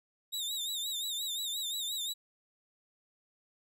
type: tone with vibrato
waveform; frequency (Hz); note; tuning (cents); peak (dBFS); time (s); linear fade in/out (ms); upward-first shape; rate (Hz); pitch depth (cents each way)
sawtooth; 3729; A#7; 0; -31; 0.32-2.14; 20; sine; 5.7; 91
effects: none